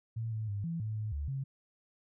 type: tone with pitch steps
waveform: sine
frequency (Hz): 113.4 / 109.5 / 101.4 / 167 / 108.6 / 107.4 / 72.3 / 135.4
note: A#2 / A2 / G#2 / E3 / A2 / A2 / D2 / C#3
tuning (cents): -47 / -8 / -41 / +23 / -22 / -41 / -27 / -40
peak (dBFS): -33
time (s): 0.16-1.44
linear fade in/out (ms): 10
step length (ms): 160
effects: none